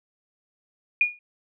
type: tone with exponential decay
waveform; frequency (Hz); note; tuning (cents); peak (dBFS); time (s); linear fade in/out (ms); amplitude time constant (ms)
sine; 2439; D#7; -35; -13; 1.01-1.19; 2; 37
effects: none